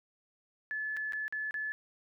sine tone with dropouts, 1726 Hz, A6, 34 cents flat, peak -33 dBFS, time 0.71-1.72 s, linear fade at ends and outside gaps 0 ms, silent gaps 0.966-0.97 / 1.123-1.133 / 1.28-1.325 / 1.509-1.542 s, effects none

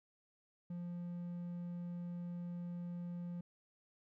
triangle tone, 174.61 Hz, F3, in tune, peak -39 dBFS, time 0.7-3.41 s, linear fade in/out 5 ms, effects none

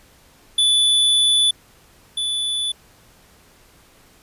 square tone pair in turn, 3474 / 3474 Hz, A7 / A7, -23 / -23 cents, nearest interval unison, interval 0 cents, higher neither, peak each -14 / -21 dBFS, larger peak first, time 0.58-1.51 / 2.17-2.72 s, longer first, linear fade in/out 5 ms, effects pink hiss -52 dBFS RMS until 4.22 s + resampled to 32000 Hz

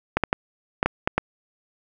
clicks, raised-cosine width 0.5 ms, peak -4 dBFS, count 7, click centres 0.17 / 0.237 / 0.329 / 0.829 / 0.86 / 1.075 / 1.18 s, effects none

